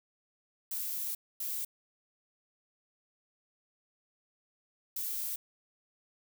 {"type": "noise bursts at uneven times", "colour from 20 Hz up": "violet", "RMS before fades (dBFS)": -36, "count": 3, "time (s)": [[0.71, 1.15], [1.4, 1.65], [4.96, 5.36]], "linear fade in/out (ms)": 5, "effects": []}